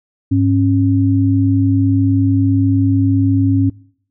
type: tone pair together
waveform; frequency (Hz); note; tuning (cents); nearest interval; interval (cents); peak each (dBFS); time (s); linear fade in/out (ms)
sine; 102.3 / 273.1; G#2 / C#4; -26 / -26; octave + perfect fourth; 1700; -13; 0.31-3.7; 10
effects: noise-tail reverb RT60 0.6 s tail -24 dB re dry